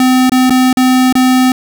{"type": "tone with dropouts", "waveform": "square", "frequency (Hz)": 256, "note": "C4", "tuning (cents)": -38, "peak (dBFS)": -7, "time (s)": [0, 1.52], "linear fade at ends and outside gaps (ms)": 2, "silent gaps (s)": [[0.296, 0.319], [0.497, 0.505], [0.729, 0.771], [1.126, 1.153]], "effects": []}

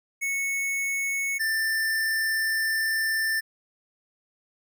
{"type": "tone pair in turn", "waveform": "square", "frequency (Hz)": [2206, 1780.6], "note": ["C#7", "A6"], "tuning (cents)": [-9, 20], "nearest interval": "major third", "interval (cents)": 371, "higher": "first", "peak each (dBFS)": [-26, -24], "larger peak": "second", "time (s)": [[0.21, 1.39], [1.39, 3.41]], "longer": "second", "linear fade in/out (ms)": 20, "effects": []}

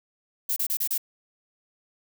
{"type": "noise bursts", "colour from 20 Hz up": "violet", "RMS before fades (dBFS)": -26, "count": 5, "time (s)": [0.49, 0.979], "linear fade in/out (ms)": 5, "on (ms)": 73, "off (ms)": 31, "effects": []}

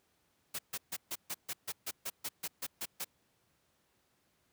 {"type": "noise bursts", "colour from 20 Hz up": "white", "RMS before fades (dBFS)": -38, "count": 14, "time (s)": [0.54, 3.046], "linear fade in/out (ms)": 10, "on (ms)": 49, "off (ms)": 140, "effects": ["pink hiss -74 dBFS RMS until 4.52 s", "high-pass 80 Hz 12 dB/octave"]}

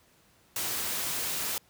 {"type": "noise", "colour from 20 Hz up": "white", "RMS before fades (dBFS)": -32, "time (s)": [0.56, 1.58], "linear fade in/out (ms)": 2, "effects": ["pink hiss -63 dBFS RMS until 1.69 s", "high-pass 60 Hz 12 dB/octave"]}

